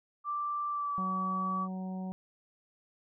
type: tone with pitch glide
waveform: sine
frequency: 1174.7 to 1141.9 Hz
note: D6 to D6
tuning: 0 to -49 cents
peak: -31 dBFS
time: 0.24-1.68 s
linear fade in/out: 50 ms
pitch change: -49 cents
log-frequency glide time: 0.69-1.04 s
type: harmonic tone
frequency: 186.8 Hz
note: F#3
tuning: 17 cents sharp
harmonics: 1 / 2 / 3 / 4 / 5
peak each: -35 / -52 / -50 / -48 / -53 dBFS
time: 0.98-2.12 s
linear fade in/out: 0 ms
effects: none